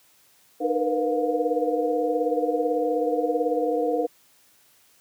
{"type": "tone cluster", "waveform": "sine", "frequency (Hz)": [304.8, 463.4, 480.8, 499.3, 709], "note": ["D#4", "A#4", "B4", "B4", "F5"], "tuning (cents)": [-36, -10, -46, 19, 26], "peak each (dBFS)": [-28, -29, -26, -27, -29], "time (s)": [0.6, 4.07], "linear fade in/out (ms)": 20, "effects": ["white hiss -59 dBFS RMS until 5 s", "high-pass 80 Hz 12 dB/octave"]}